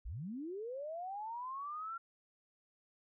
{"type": "linear sweep", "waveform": "sine", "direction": "up", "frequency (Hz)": [38.74, 1379], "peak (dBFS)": -40, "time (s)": [0.05, 1.98], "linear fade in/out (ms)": 10, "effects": []}